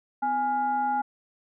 sine tone with frequency modulation, 830.6 Hz, G#5, in tune, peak -23 dBFS, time 0.22-1.02 s, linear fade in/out 10 ms, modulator 577 Hz, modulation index 0.48, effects none

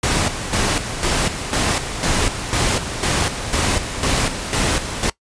pink noise with tremolo, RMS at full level -18 dBFS, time 0.03-5.1 s, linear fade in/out 5 ms, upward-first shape square, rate 2 Hz, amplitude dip 60%, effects noise-tail reverb RT60 0.1 s tail -20 dB re dry + resampled to 22050 Hz

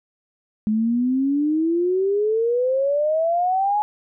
sine exponential sweep, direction up, 211.1 to 849 Hz, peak -17 dBFS, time 0.67-3.82 s, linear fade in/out 0 ms, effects none

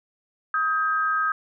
sine tone pair together, 1263 / 1591.3 Hz, D#6 / G6, +26 / +26 cents, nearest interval major third, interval 400 cents, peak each -22 / -25 dBFS, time 0.54-1.32 s, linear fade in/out 2 ms, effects none

